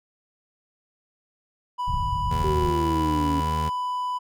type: tone with pitch glide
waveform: triangle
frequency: 987.8 to 994.7 Hz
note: B5 to B5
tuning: 0 to +12 cents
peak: -23 dBFS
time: 1.78-4.19 s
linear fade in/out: 20 ms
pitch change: +12 cents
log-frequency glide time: 3.42-3.57 s
type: low-pass noise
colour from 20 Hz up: pink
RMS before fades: -29 dBFS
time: 1.87-2.7 s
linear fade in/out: 5 ms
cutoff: 160 Hz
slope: 48 dB/octave
type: tone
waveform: 25% pulse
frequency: 77.78 Hz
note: D#2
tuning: in tune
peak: -22 dBFS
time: 2.3-3.7 s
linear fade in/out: 20 ms
type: exponential sweep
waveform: sine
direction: down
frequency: 388.2 to 277.2 Hz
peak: -24 dBFS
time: 2.44-3.4 s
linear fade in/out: 0 ms
effects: none